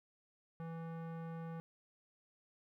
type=tone with low-pass filter; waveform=square; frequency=164.81 Hz; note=E3; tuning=in tune; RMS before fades=-45 dBFS; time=0.6-1.6 s; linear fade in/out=0 ms; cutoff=1300 Hz; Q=1.1; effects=13-bit

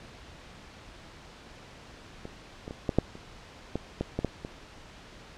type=clicks; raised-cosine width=2 ms; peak=-25 / -24 / -24 / -13 / -7 / -30 / -16 / -15 / -15 / -13 / -23 dBFS; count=11; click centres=2.254 / 2.679 / 2.709 / 2.892 / 2.986 / 3.154 / 3.756 / 4.01 / 4.19 / 4.247 / 4.449 s; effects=pink hiss -49 dBFS RMS until 5.37 s + low-pass 5000 Hz 12 dB/octave

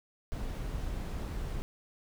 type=noise; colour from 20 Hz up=brown; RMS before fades=-36 dBFS; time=0.32-1.62 s; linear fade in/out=0 ms; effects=none

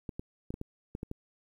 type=clicks; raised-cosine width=3 ms; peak=-24 dBFS; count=8; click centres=0.092 / 0.195 / 0.505 / 0.541 / 0.614 / 0.951 / 1.031 / 1.114 s; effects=10-bit

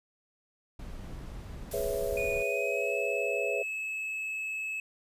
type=noise; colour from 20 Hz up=brown; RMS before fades=-41 dBFS; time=0.79-2.43 s; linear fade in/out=5 ms
type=noise with exponential decay; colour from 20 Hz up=blue; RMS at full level=-40 dBFS; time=1.71-4.61 s; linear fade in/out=5 ms; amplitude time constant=630 ms
type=chord; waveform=sine; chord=C# minor seventh; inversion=second; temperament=equal; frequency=415.3 / 493.9 / 554.4 / 659.3 Hz; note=G#4 / B4 / C#5 / E5; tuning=0 / 0 / 0 / 0 cents; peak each=-34 / -35 / -34 / -36 dBFS; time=1.73-3.63 s; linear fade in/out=10 ms
type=tone with pitch glide; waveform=triangle; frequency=2465 to 2592 Hz; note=D#7 to E7; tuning=-17 to -30 cents; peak=-31 dBFS; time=2.17-4.8 s; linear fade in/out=2 ms; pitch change=+87 cents; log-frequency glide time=2.37-2.97 s
effects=resampled to 32000 Hz

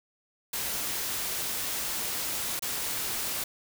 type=noise with dropouts; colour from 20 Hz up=white; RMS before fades=-32 dBFS; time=0.53-3.44 s; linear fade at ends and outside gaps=5 ms; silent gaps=2.594-2.622 s; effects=none

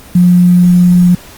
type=tone with quantisation; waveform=sine; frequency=177.8 Hz; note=F3; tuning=31 cents sharp; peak=-3 dBFS; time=0.15-1.15 s; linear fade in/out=5 ms; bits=5; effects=pink hiss -35 dBFS RMS until 1.37 s + Opus 24 kbps

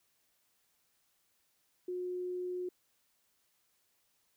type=tone; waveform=sine; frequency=361.3 Hz; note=F#4; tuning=41 cents flat; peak=-35 dBFS; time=1.88-2.69 s; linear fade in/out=5 ms; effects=white hiss -75 dBFS RMS until 4.36 s

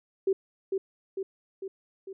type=tone with echo; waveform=sine; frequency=385.5 Hz; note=G4; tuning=29 cents flat; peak=-21 dBFS; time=0.27-0.33 s; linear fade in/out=5 ms; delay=450 ms; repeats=4; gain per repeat=-4 dB; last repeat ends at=2.13 s; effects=none

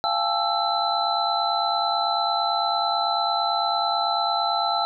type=tone cluster; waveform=sine; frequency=691 / 791 / 860 / 1327 / 4026 Hz; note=F5 / G5 / A5 / E6 / B7; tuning=-19 / +15 / -40 / +11 / +33 cents; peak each=-27 dBFS; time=0.04-4.85 s; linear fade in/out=0 ms; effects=none

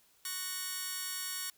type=chord; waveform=5% pulse; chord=F# major; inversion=second; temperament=just; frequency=1110 / 1480 / 1850 Hz; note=C#6 / F#6 / A#6; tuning=+2 / 0 / -14 cents; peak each=-31 dBFS; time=0.25-1.5 s; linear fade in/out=2 ms; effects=white hiss -67 dBFS RMS until 1.57 s

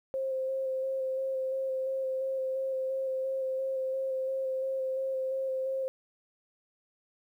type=tone with vibrato; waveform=sine; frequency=528 Hz; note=C5; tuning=16 cents sharp; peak=-29 dBFS; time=0.14-5.88 s; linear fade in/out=0 ms; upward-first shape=square; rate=2.9 Hz; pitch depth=13 cents each way; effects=11-bit

